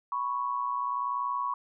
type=tone pair together; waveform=sine; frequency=987.7 / 1108.7 Hz; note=B5 / C#6; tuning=0 / 0 cents; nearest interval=major second; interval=200 cents; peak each=-32 / -30 dBFS; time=0.12-1.54 s; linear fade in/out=2 ms; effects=none